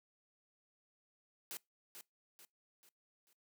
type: noise with echo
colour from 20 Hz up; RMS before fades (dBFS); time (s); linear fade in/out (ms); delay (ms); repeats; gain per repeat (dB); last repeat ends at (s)
white; -45; 1.51-1.57; 0; 440; 4; -7; 3.33
effects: noise-tail reverb RT60 0.2 s tail -24 dB re dry + high-pass 200 Hz 12 dB/octave